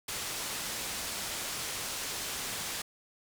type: low-pass noise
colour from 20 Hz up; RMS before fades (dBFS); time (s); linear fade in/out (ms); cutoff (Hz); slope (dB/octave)
white; -37; 0.08-2.82; 5; 9100; 12
effects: none